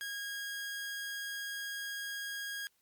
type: tone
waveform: sawtooth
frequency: 1636 Hz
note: G#6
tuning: 26 cents flat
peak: -34 dBFS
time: 0.01-2.67 s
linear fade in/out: 0 ms
effects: white hiss -74 dBFS RMS until 2.81 s + MP3 96 kbps